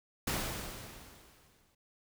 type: noise with exponential decay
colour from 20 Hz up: pink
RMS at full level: -32 dBFS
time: 0.27-1.75 s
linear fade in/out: 5 ms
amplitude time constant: 320 ms
effects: none